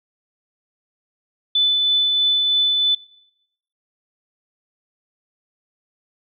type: tone with tremolo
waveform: sine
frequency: 3500 Hz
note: A7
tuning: 10 cents flat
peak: -13 dBFS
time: 1.55-2.95 s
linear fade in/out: 5 ms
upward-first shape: triangle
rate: 3.1 Hz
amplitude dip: 25%
effects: noise-tail reverb RT60 0.8 s tail -21 dB re dry